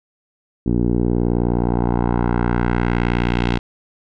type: tone with low-pass filter sweep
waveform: 10% pulse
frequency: 59.4 Hz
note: A#1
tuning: 33 cents sharp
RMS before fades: -18 dBFS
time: 0.66-3.59 s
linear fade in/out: 5 ms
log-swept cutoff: 310 to 3500 Hz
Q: 1.4
effects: none